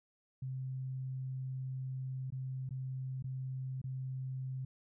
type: tone with dropouts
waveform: sine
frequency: 130.81 Hz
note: C3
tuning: in tune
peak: -37 dBFS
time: 0.42-4.65 s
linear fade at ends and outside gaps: 5 ms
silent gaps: 2.304-2.322 / 2.692-2.707 / 3.225-3.241 / 3.816-3.84 s
effects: none